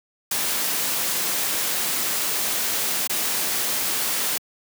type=noise with dropouts; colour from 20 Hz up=white; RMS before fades=-24 dBFS; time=0.31-4.38 s; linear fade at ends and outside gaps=5 ms; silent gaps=3.074-3.095 s; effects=high-pass 150 Hz 12 dB/octave